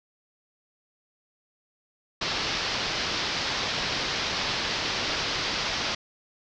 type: low-pass noise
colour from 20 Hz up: white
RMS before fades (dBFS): -29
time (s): 2.21-5.95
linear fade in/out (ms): 5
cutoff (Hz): 5400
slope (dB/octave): 48
effects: none